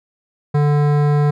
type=tone with hard clipping; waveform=sine; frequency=146.7 Hz; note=D3; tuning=2 cents flat; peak=-14 dBFS; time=0.54-1.31 s; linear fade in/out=10 ms; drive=16 dB; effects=none